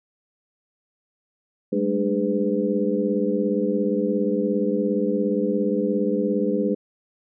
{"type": "tone cluster", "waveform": "sine", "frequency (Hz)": [197.5, 214.7, 299.7, 411, 502], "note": ["G3", "A3", "D4", "G#4", "B4"], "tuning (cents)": [13, -42, 35, -18, 28], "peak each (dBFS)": -26, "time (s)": [1.72, 6.75], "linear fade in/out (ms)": 10, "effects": []}